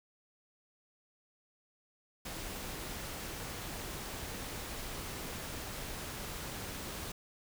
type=noise; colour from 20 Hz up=pink; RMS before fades=-42 dBFS; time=2.25-7.12 s; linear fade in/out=5 ms; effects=none